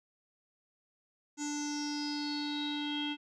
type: tone with low-pass filter sweep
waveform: square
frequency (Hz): 293.7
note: D4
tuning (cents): 0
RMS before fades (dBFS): -36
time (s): 1.37-3.17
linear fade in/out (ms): 50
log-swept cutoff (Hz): 6900 to 3000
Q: 9.9
effects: none